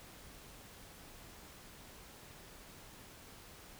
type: silence
effects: pink hiss -55 dBFS RMS until 3.79 s